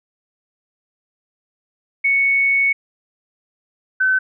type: tone pair in turn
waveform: sine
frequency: 2217 / 1523.6 Hz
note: C#7 / G6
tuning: 0 / -50 cents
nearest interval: tritone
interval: 650 cents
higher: first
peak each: -13 dBFS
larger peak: neither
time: 2.04-2.73 / 4-4.19 s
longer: first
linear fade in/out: 10 ms
effects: none